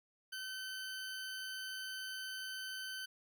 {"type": "tone", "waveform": "20% pulse", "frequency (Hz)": 1529, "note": "G6", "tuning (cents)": -44, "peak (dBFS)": -37, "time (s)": [0.32, 3.06], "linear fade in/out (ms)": 10, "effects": ["13-bit"]}